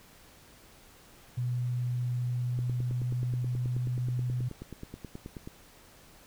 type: tone with pitch glide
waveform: sine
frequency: 123 to 124.14 Hz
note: B2 to B2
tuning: -7 to +9 cents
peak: -28 dBFS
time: 1.37-4.49 s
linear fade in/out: 10 ms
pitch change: +16 cents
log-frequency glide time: 2.29-4.1 s
type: click train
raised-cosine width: 3 ms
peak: -27 dBFS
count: 28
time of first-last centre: 2.59-5.475 s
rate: 9.36 Hz
effects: pink hiss -56 dBFS RMS until 6.26 s